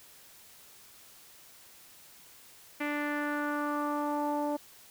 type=tone with low-pass filter sweep; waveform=sawtooth; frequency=293.7 Hz; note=D4; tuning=in tune; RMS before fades=-32 dBFS; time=2.8-4.57 s; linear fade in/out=10 ms; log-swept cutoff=2200 to 750 Hz; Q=3.6; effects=white hiss -55 dBFS RMS until 4.9 s